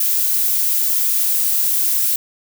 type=noise; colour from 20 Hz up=violet; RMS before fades=-17 dBFS; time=0-2.16 s; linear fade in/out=5 ms; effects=none